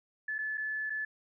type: tone with dropouts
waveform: sine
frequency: 1731 Hz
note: A6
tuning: 29 cents flat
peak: -32 dBFS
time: 0.28-1.05 s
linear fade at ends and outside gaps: 5 ms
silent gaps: 0.383-0.387 / 0.574-0.578 / 0.898-0.902 s
effects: none